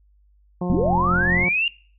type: harmonic tone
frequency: 178.6 Hz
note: F3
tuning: 39 cents sharp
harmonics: 1 / 2 / 3 / 4 / 5 / 6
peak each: -23 / -29 / -33 / -35 / -37 / -39 dBFS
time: 0.61-1.49 s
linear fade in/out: 5 ms
type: click train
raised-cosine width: 5 ms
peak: -15 dBFS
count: 33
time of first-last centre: 0.7-1.437 s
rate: 43.4 Hz
type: linear sweep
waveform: sine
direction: up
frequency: 169.9 to 2841 Hz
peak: -18 dBFS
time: 0.7-1.68 s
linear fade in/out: 2 ms
effects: noise-tail reverb RT60 0.5 s tail -23 dB re dry + added 50 Hz sine -54 dBFS peak until 1.98 s